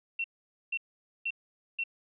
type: tone bursts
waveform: sine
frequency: 2716 Hz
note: F7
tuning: 49 cents flat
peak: -29 dBFS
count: 4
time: 0.19-1.838 s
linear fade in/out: 5 ms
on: 52 ms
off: 480 ms
effects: none